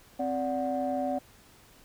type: tone cluster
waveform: sine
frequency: 262.4 / 580 / 738 Hz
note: C4 / D5 / F#5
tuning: +5 / -22 / -5 cents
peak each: -31 dBFS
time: 0.19-1.19 s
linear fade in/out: 10 ms
effects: tanh soft clip ceiling -20 dBFS + pink hiss -57 dBFS RMS until 1.84 s